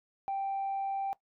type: tone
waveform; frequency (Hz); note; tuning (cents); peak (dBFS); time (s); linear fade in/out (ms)
sine; 784; G5; 0; -29; 0.28-1.13; 0
effects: noise-tail reverb RT60 0.1 s tail -19 dB re dry + tanh soft clip ceiling -28 dBFS